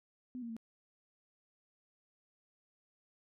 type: tone with pitch steps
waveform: sine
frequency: 251.2 / 233.4 / 226.2 Hz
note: B3 / A#3 / A3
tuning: +30 / +2 / +48 cents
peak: -40 dBFS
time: 0.35-0.566 s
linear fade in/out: 0 ms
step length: 72 ms
effects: none